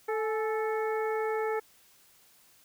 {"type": "harmonic tone with a mistuned harmonic", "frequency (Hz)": 439.3, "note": "A4", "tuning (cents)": -3, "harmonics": [1, 2, 3, 4, 5], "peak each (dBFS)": [-29, -35, -39, -41, -43], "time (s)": [0.08, 1.6], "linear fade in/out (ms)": 10, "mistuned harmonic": 2, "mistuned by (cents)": -52, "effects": ["white hiss -61 dBFS RMS until 2.64 s"]}